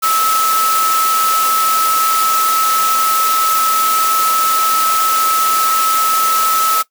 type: tone in noise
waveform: sine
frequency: 1300 Hz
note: E6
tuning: 24 cents flat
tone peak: -12 dBFS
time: 0.02-6.83 s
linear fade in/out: 20 ms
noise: white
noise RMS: -19 dBFS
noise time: 0.02-6.83 s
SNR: +4 dB
effects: noise-tail reverb RT60 0.1 s tail -18 dB re dry + high-pass 300 Hz 12 dB/octave